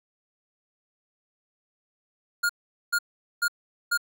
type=tone bursts; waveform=square; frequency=1422 Hz; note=F6; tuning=31 cents sharp; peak=-22 dBFS; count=4; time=2.43-3.976 s; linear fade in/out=10 ms; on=64 ms; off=430 ms; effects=none